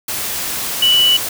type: tone in noise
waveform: sine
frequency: 2960 Hz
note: F#7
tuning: in tune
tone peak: -9 dBFS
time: 0.82-1.17 s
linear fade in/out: 5 ms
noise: white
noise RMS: -22 dBFS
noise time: 0.08-1.29 s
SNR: +10 dB
effects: none